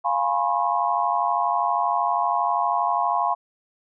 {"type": "chord", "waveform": "sine", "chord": "C# dominant seventh", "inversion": "first", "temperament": "equal with one note detuned", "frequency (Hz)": [698.5, 830.6, 987.8, 1080.3], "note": ["E#5", "G#5", "B5", "C#6"], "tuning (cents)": [0, 0, 0, -45], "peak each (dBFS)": -25, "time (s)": [0.04, 3.35], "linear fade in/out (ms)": 20, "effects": []}